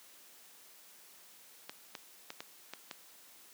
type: clicks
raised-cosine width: 0.2 ms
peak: -24 dBFS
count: 6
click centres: 1.695 / 1.952 / 2.304 / 2.405 / 2.736 / 2.912 s
effects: white hiss -58 dBFS RMS until 3.53 s + high-pass 200 Hz 12 dB/octave